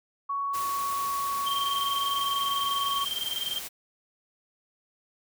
sine tone, 1117 Hz, C#6, 13 cents sharp, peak -27 dBFS, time 0.29-3.05 s, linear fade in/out 10 ms
white noise, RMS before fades -38 dBFS, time 0.53-3.69 s, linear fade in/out 20 ms
sine tone with tremolo, 3163 Hz, G7, 15 cents sharp, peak -27 dBFS, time 1.46-3.6 s, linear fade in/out 10 ms, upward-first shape square, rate 20 Hz, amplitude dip 70%
effects none

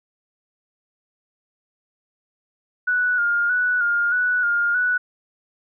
sine tone with vibrato, 1445 Hz, F#6, 41 cents flat, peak -17 dBFS, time 2.87-4.98 s, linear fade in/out 10 ms, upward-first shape square, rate 1.6 Hz, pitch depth 39 cents each way, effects none

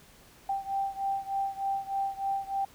sine beating tone pair, 784 / 787.3 Hz, G5 / G5, 0 / +7 cents, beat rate 3.3 Hz, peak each -31 / -33 dBFS, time 0.49-2.65 s, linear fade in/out 5 ms, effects pink hiss -56 dBFS RMS until 2.74 s

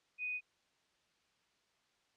sine tone, 2489 Hz, D#7, in tune, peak -36 dBFS, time 0.18-0.41 s, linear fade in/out 50 ms, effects white hiss -75 dBFS RMS until 2.16 s + low-pass 5000 Hz 12 dB/octave

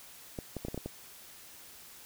clicks, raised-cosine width 2 ms, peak -23 dBFS, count 7, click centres 0.388 / 0.567 / 0.65 / 0.684 / 0.745 / 0.777 / 0.86 s, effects white hiss -52 dBFS RMS until 2.05 s

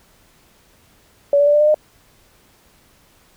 sine tone with pitch steps, 569 / 576.9 / 585 / 593.2 / 601.4 / 609.8 Hz, C#5 / D5 / D5 / D5 / D5 / D#5, +45 / -31 / -7 / +17 / +41 / -35 cents, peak -10 dBFS, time 1.33-1.744 s, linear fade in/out 2 ms, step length 69 ms, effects pink hiss -54 dBFS RMS until 3.36 s

